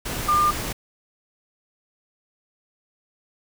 sine tone in noise, 1200 Hz, D6, 37 cents sharp, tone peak -16 dBFS, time 0.28-0.51 s, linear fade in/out 10 ms, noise pink, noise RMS -29 dBFS, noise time 0.05-0.73 s, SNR +10 dB, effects none

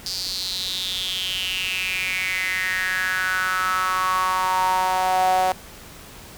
sawtooth tone with high-pass filter sweep, 185.7 Hz, F#3, 7 cents sharp, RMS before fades -23 dBFS, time 0.06-5.52 s, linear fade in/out 2 ms, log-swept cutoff 4800 to 680 Hz, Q 6.9, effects pink hiss -42 dBFS RMS until 6.37 s

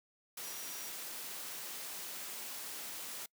sine tone in noise, 5770 Hz, F#8, 44 cents flat, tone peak -49 dBFS, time 0.44-0.89 s, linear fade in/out 5 ms, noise white, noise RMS -44 dBFS, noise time 0.37-3.26 s, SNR -8 dB, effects noise-tail reverb RT60 0.1 s tail -25 dB re dry + high-pass 200 Hz 12 dB/octave

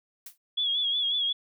blue noise with exponential decay, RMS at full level -37 dBFS, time 0.26-0.38 s, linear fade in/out 5 ms, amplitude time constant 25 ms
sine tone with vibrato, 3359 Hz, G#7, 19 cents sharp, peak -24 dBFS, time 0.57-1.33 s, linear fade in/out 10 ms, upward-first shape sine, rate 5.5 Hz, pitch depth 58 cents each way
effects none

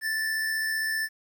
square tone pair together, 1760 / 1835.4 Hz, A6 / A#6, 0 / -27 cents, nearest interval minor second, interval 73 cents, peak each -27 / -39 dBFS, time 0.01-1.09 s, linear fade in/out 50 ms, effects 10-bit

